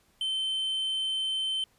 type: tone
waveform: triangle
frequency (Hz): 3087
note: G7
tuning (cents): -27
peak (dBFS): -26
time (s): 0.21-1.64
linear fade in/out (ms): 2
effects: pink hiss -66 dBFS RMS until 1.78 s + resampled to 32000 Hz